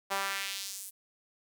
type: tone with high-pass filter sweep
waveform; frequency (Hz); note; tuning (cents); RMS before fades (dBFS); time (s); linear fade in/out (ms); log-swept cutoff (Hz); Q
sawtooth; 196; G3; 0; -36; 0.1-0.91; 20; 750 to 11000; 1.3
effects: none